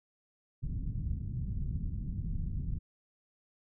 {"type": "low-pass noise", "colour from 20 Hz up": "pink", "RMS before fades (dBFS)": -35, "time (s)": [0.62, 2.79], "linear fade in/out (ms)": 20, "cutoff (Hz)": 180, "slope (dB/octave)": 24, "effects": []}